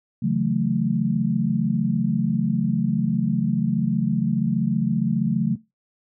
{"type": "chord", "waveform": "sine", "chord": "F# minor seventh", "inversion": "second", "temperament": "equal", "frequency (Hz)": [138.59, 164.81, 185, 220], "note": ["C#3", "E3", "F#3", "A3"], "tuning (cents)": [0, 0, 0, 0], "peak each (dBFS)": [-25, -27, -23, -23], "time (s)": [0.22, 5.56], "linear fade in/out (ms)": 10, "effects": ["noise-tail reverb RT60 0.2 s tail -17 dB re dry"]}